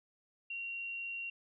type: tone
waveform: sine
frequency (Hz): 2752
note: F7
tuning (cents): -26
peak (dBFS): -38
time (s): 0.5-1.3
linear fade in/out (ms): 5
effects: none